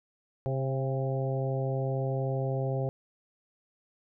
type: harmonic tone with a mistuned harmonic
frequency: 133.1 Hz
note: C3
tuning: 30 cents sharp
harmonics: 1 / 2 / 3 / 4 / 5 / 6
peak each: -29 / -42 / -36 / -35 / -39 / -43 dBFS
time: 0.46-2.89 s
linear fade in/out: 0 ms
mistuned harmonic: 5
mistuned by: +24 cents
effects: none